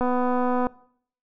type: click train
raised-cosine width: 1 ms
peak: -12 dBFS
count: 165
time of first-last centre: 0.01-0.669 s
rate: 249 Hz
effects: noise-tail reverb RT60 0.6 s tail -21 dB re dry